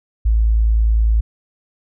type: tone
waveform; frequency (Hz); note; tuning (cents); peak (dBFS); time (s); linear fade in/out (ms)
sine; 55; A1; 0; -11; 0.25-1.21; 10
effects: none